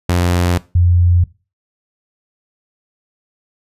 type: tone pair in turn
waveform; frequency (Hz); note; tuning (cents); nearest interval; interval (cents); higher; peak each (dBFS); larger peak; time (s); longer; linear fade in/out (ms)
sawtooth / sine; 88.2 / 87.8; F2 / F2; +18 / +10; unison; 8; first; -8; neither; 0.09-0.58 / 0.75-1.24; neither; 5
effects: noise-tail reverb RT60 0.3 s tail -19 dB re dry + resampled to 32000 Hz